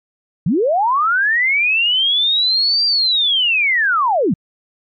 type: linear two-way sweep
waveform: sine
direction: up then down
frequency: 137.3 to 4758 to 137.3 Hz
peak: -12 dBFS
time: 0.46-4.34 s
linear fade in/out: 5 ms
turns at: 2.85 s
effects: MP3 48 kbps